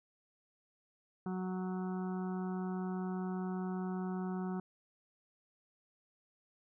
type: harmonic tone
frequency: 185 Hz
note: F#3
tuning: in tune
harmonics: 1 / 2 / 4 / 5 / 6 / 7 / 8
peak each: -36 / -43 / -48 / -52 / -55 / -53 / -57 dBFS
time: 1.26-4.6 s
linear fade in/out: 2 ms
effects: none